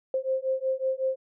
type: beating tone pair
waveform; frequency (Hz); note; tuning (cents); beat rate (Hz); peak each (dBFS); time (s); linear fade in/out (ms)
sine; 523.3 / 528.7; C5 / C5; 0 / +18; 5.4; -28; 0.14-1.16; 2
effects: none